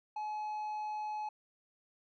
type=tone; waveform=triangle; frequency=850 Hz; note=G#5; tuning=40 cents sharp; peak=-34 dBFS; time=0.16-1.29 s; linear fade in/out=5 ms; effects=resampled to 16000 Hz